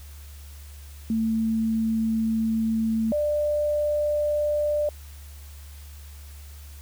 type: tone pair in turn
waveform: sine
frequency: 223.1 / 593.9 Hz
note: A3 / D5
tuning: +24 / +19 cents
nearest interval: octave + perfect fourth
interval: 1695 cents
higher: second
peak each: -21 / -21 dBFS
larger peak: neither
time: 1.1-3.12 / 3.12-4.89 s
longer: first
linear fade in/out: 2 ms
effects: added 72 Hz sine -40 dBFS peak until 6.81 s + white hiss -51 dBFS RMS until 6.81 s